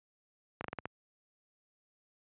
slowing click train, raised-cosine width 0.5 ms, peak -22 dBFS, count 6, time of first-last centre 0.61-0.856 s, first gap 33 ms, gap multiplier 1.2, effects high-pass 80 Hz 12 dB/octave + resampled to 8000 Hz

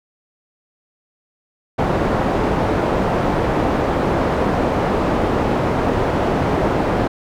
white low-pass noise, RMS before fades -18 dBFS, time 1.78-7.08 s, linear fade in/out 10 ms, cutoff 670 Hz, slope 12 dB/octave, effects none

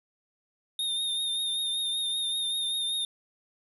square tone with vibrato, 3664 Hz, A#7, 31 cents flat, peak -28 dBFS, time 0.79-3.05 s, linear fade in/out 2 ms, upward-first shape triangle, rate 5.2 Hz, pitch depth 42 cents each way, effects none

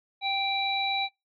harmonic tone, 784 Hz, G5, in tune, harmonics 1 / 3 / 5, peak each -29 / -32 / -30 dBFS, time 0.21-1.09 s, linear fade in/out 50 ms, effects noise-tail reverb RT60 0.2 s tail -20 dB re dry

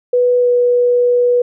sine tone with pitch glide, 492.5 to 488.3 Hz, B4 to B4, -5 to -20 cents, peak -9 dBFS, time 0.13-1.42 s, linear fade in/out 5 ms, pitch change -15 cents, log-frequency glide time 0.39-0.49 s, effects none

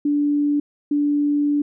sine tone pair in turn, 291.2 / 291.2 Hz, D4 / D4, -15 / -15 cents, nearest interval unison, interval 0 cents, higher neither, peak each -16 dBFS, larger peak neither, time 0.05-0.6 / 0.91-1.62 s, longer second, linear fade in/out 5 ms, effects none

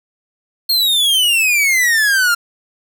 45% pulse exponential sweep, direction down, 4300 to 1378 Hz, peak -11 dBFS, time 0.69-2.35 s, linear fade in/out 10 ms, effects none

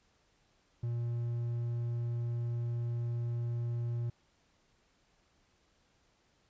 triangle tone, 118.5 Hz, A#2, 29 cents sharp, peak -30 dBFS, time 0.83-4.1 s, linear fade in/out 5 ms, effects pink hiss -71 dBFS RMS until 6.49 s + resampled to 16000 Hz

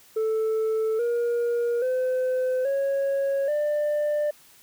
sine tone with pitch steps, 440 / 474.3 / 511.3 / 551.2 / 594.2 Hz, A4 / A#4 / C5 / C#5 / D5, 0 / +30 / -40 / -10 / +20 cents, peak -19 dBFS, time 0.16-4.31 s, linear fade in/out 10 ms, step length 830 ms, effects tanh soft clip ceiling -21 dBFS + white hiss -54 dBFS RMS until 4.62 s

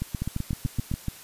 two click trains, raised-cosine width 5 ms, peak -16 / -15 dBFS, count 8 / 7, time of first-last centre 0.02-0.915 / 0.22-1.083 s, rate 7.82 / 6.95 Hz, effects white hiss -46 dBFS RMS until 1.23 s + resampled to 32000 Hz

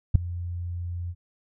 sine tone with ADSR envelope, 87.31 Hz, F2, in tune, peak -7 dBFS, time 0.14-1.15 s, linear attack 14 ms, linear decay 4 ms, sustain -22 dB, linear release 52 ms, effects none

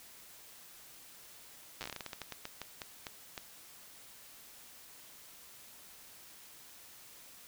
slowing click train, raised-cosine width 0.2 ms, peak -23 dBFS, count 19, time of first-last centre 1.81-3.378 s, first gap 8 ms, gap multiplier 1.24, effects white hiss -55 dBFS RMS until 7.47 s

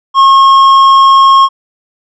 sine tone with tanh clipping, 1083 Hz, C#6, 41 cents flat, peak -3 dBFS, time 0.14-1.49 s, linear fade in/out 50 ms, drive 8 dB, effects none

